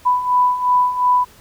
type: beating tone pair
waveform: sine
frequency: 991 / 993.8 Hz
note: B5 / B5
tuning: +6 / +11 cents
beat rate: 2.8 Hz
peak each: -19 / -14 dBFS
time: 0.05-1.25 s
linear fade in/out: 20 ms
effects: pink hiss -47 dBFS RMS until 1.4 s